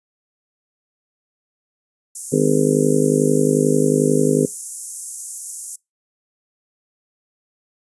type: high-pass noise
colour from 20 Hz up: white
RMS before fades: -27 dBFS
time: 2.15-5.76 s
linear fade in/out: 5 ms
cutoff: 6500 Hz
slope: 48 dB/octave
type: harmonic tone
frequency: 51.2 Hz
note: G#1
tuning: 24 cents flat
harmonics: 3 / 4 / 5 / 6 / 7 / 8 / 9 / 10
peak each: -21 / -27 / -19 / -24 / -30 / -19 / -21 / -26 dBFS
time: 2.32-4.46 s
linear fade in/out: 10 ms
effects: noise-tail reverb RT60 0.2 s tail -24 dB re dry + resampled to 24000 Hz